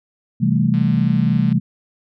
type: chord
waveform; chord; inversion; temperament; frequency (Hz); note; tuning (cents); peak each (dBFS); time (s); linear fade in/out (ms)
sine; A minor seventh; first; equal; 130.81 / 164.81 / 196 / 220; C3 / E3 / G3 / A3; 0 / 0 / 0 / 0; -19; 0.4-1.6; 20
type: click train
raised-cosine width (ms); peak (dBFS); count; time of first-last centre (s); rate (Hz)
0.3; -24; 118; 0.74-1.525; 149
effects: none